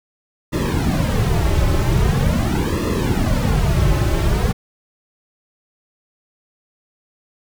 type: noise with flanger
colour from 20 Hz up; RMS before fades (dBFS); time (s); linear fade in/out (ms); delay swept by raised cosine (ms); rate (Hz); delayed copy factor
brown; -17; 0.52-4.53; 20; 1.3 to 4.3; 0.43; -0.85
effects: none